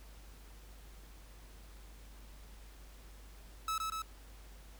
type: tone with echo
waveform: 45% pulse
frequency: 1300 Hz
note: E6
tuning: 24 cents flat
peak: -33 dBFS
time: 3.68-3.78 s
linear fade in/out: 2 ms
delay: 120 ms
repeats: 2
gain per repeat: -2 dB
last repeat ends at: 4.02 s
effects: added 50 Hz sine -52 dBFS peak until 4.79 s + pink hiss -60 dBFS RMS until 4.79 s